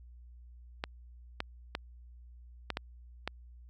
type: clicks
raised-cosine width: 0.3 ms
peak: -17 dBFS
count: 6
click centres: 0.839 / 1.404 / 1.751 / 2.703 / 2.771 / 3.276 s
effects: added 60 Hz sine -50 dBFS peak until 3.69 s